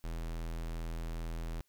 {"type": "tone", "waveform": "square", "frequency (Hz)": 41.2, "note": "E1", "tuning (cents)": 0, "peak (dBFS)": -37, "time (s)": [0.04, 1.61], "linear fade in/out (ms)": 0, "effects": ["white hiss -75 dBFS RMS until 1.68 s"]}